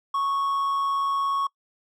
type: tone with amplitude modulation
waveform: triangle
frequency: 1106 Hz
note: C#6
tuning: 4 cents flat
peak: -19 dBFS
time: 0.14-1.47 s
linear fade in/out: 5 ms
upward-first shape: sine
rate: 157 Hz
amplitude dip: 30%
effects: noise-tail reverb RT60 0.1 s tail -25 dB re dry